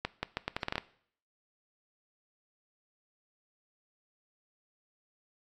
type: accelerating click train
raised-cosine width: 0.3 ms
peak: -15 dBFS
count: 10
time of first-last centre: 0.05-0.781 s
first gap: 180 ms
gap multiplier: 0.78
effects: noise-tail reverb RT60 0.6 s tail -19 dB re dry + AAC 64 kbps